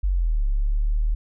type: linear two-way sweep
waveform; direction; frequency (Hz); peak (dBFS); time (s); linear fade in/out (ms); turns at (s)
sine; down then up; 49 to 34.65 to 38.94; -18; 0.03-1.15; 10; 0.45
effects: none